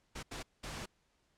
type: noise bursts at uneven times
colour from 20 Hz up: pink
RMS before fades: -43 dBFS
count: 3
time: 0.15-0.23 / 0.31-0.43 / 0.63-0.86 s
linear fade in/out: 10 ms
effects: pink hiss -75 dBFS RMS until 1.37 s + low-pass 8000 Hz 12 dB/octave